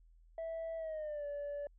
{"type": "tone with pitch glide", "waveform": "sine", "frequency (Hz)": [655, 576.8], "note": ["E5", "D5"], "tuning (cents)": [-11, -31], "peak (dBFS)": -36, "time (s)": [0.38, 1.67], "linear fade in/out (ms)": 2, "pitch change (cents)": -220, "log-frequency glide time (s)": [0.77, 1.26], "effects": ["tanh soft clip ceiling -37 dBFS", "added 41 Hz sine -60 dBFS peak until 1.78 s"]}